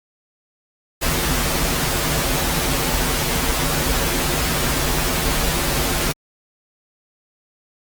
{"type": "noise with comb filter", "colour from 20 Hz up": "pink", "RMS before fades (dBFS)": -20, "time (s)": [1.01, 6.13], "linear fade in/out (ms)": 20, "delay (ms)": 9.8, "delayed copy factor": -0.85, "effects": ["Opus 48 kbps"]}